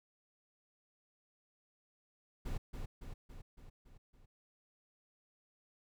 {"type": "noise with echo", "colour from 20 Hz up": "brown", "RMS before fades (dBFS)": -38, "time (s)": [2.45, 2.58], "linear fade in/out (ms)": 10, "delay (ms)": 280, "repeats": 6, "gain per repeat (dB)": -4, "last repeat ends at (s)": 4.26, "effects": []}